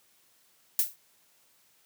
violet noise with exponential decay, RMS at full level -20 dBFS, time 0.79-0.96 s, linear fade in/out 2 ms, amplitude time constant 35 ms, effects white hiss -65 dBFS RMS until 1.85 s + high-pass 100 Hz 12 dB/octave

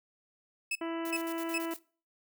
40% pulse tone bursts, 2600 Hz, E7, 24 cents flat, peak -29 dBFS, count 3, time 0.71-1.582 s, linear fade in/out 5 ms, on 44 ms, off 370 ms
harmonic tone, 331.1 Hz, E4, 8 cents sharp, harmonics 1 / 2 / 3 / 4 / 5 / 6 / 7 / 8 / 9, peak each -34 / -40 / -43 / -46 / -50 / -49 / -54 / -53 / -52 dBFS, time 0.81-1.74 s, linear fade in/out 5 ms
blue noise with tremolo, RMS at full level -45 dBFS, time 1.05-1.79 s, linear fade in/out 2 ms, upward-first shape square, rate 9.1 Hz, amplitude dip 80%
effects noise-tail reverb RT60 0.4 s tail -22 dB re dry

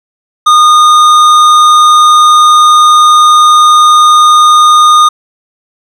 triangle tone with tanh clipping, 1225 Hz, D#6, 27 cents flat, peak -3 dBFS, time 0.46-5.09 s, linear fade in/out 10 ms, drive 17 dB, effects none

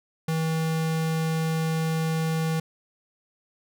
square tone, 160.8 Hz, E3, 43 cents flat, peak -24 dBFS, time 0.28-2.6 s, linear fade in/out 5 ms, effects none

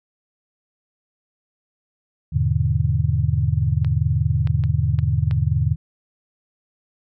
sine chord, E dominant seventh, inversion none, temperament just, 82.41 / 103.01 / 123.61 / 148.33 Hz, E2 / G#2 / B2 / D3, 0 / -14 / +2 / +18 cents, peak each -22 dBFS, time 2.32-5.76 s, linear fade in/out 20 ms
clicks, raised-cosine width 0.3 ms, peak -20 / -19 / -22 / -21 / -18 dBFS, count 5, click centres 3.847 / 4.473 / 4.638 / 4.989 / 5.311 s
effects none

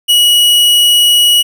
45% pulse tone, 2917 Hz, F#7, 25 cents flat, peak -5 dBFS, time 0.08-1.43 s, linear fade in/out 20 ms, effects none

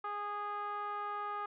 sawtooth tone with band-pass filter, 412.4 Hz, G#4, 12 cents flat, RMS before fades -39 dBFS, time 0.04-1.46 s, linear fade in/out 5 ms, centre 1100 Hz, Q 9.2, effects resampled to 8000 Hz

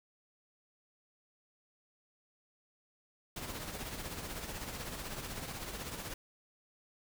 pink noise with tremolo, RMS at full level -40 dBFS, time 3.36-6.14 s, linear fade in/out 5 ms, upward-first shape triangle, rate 16 Hz, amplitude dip 55%, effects none

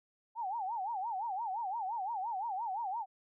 sine tone with vibrato, 839 Hz, G#5, 17 cents sharp, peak -34 dBFS, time 0.35-3.06 s, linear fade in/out 50 ms, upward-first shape sine, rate 5.8 Hz, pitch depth 220 cents each way, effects none

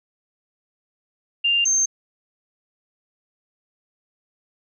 sine tone pair in turn, 2794 / 6329 Hz, F7 / G8, 0 / +16 cents, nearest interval octave + major second, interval 1416 cents, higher second, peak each -16 dBFS, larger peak neither, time 1.44-1.65 / 1.65-1.86 s, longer neither, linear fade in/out 10 ms, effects none

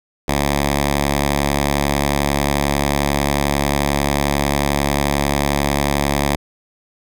5% pulse tone with notch filter, 71.2 Hz, C#2, 47 cents sharp, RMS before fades -18 dBFS, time 0.28-6.36 s, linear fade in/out 5 ms, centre 430 Hz, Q 1.9, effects none

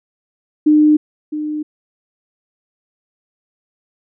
sine tone with echo, 302.9 Hz, D#4, 46 cents flat, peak -7 dBFS, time 0.66-0.97 s, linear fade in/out 10 ms, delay 660 ms, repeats 1, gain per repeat -12 dB, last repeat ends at 1.63 s, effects none

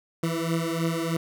20% pulse beating tone pair, 164 / 167.2 Hz, E3 / E3, -9 / +25 cents, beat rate 3.2 Hz, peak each -22 / -24 dBFS, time 0.23-1.17 s, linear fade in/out 5 ms, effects none

